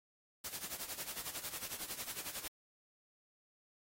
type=noise with tremolo; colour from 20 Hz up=white; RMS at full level=-41 dBFS; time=0.44-2.48 s; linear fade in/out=5 ms; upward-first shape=sine; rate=11 Hz; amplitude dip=75%; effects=AAC 48 kbps